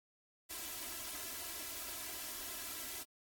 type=noise with comb filter; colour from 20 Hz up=white; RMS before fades=-44 dBFS; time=0.49-3.04 s; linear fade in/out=20 ms; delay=3 ms; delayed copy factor=+0.85; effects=AAC 64 kbps